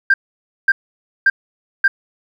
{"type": "tone bursts", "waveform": "sine", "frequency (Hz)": 1585, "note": "G6", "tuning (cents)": 19, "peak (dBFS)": -7, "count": 4, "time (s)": [0.1, 1.88], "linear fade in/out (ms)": 5, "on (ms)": 40, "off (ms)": 540, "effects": ["tanh soft clip ceiling -4 dBFS", "8-bit"]}